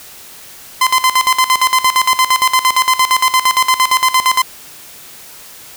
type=tone with tremolo; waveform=sawtooth; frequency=1030 Hz; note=C6; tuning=28 cents flat; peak=-4 dBFS; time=0.81-4.42 s; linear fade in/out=5 ms; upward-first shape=square; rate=8.7 Hz; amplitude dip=80%; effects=white hiss -36 dBFS RMS until 5.76 s